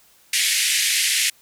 pink band-pass noise, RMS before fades -20 dBFS, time 0.33-1.3 s, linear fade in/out 5 ms, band 1900 to 12000 Hz, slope 48 dB/octave, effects white hiss -55 dBFS RMS until 1.41 s

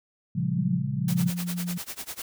sine chord, Bb minor seventh, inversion none, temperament equal with one note detuned, 116.54 / 138.59 / 174.61 / 202.9 Hz, Bb2 / Db3 / F3 / Ab3, 0 / 0 / 0 / -40 cents, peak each -33 / -28 / -27 / -33 dBFS, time 0.35-1.3 s, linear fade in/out 10 ms
sine tone with pitch glide, 189.6 to 175.88 Hz, F#3 to F3, +43 to +13 cents, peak -28 dBFS, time 0.58-1.78 s, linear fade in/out 5 ms, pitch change -130 cents, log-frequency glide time 0.69-0.8 s
white noise with tremolo, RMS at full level -34 dBFS, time 1.08-2.22 s, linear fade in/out 2 ms, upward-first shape sine, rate 10 Hz, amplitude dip 95%
effects none

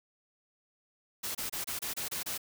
white noise bursts, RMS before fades -36 dBFS, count 8, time 1.23-2.379 s, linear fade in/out 10 ms, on 120 ms, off 27 ms, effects none

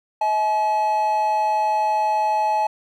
triangle tone pair together, 639.8 / 854 Hz, D#5 / G#5, +48 / +48 cents, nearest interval perfect fourth, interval 500 cents, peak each -24 / -16 dBFS, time 0.21-2.67 s, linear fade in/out 5 ms, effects none

